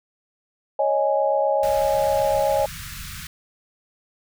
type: chord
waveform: sine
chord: C# suspended second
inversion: none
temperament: equal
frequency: 554.4 / 622.3 / 830.6 Hz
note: C#5 / D#5 / G#5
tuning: 0 / 0 / 0 cents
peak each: -21 / -22 / -23 dBFS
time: 0.79-2.66 s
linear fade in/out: 5 ms
type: band-stop noise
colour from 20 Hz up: pink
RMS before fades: -35 dBFS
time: 1.63-3.27 s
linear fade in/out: 2 ms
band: 190 to 1200 Hz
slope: 48 dB/octave
effects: none